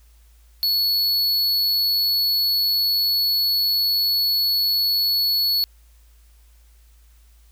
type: tone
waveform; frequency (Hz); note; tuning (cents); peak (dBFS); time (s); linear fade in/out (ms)
square; 4401; C#8; -13; -18; 0.63-5.64; 0
effects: added 56 Hz sine -49 dBFS peak until 7.51 s + white hiss -61 dBFS RMS until 7.51 s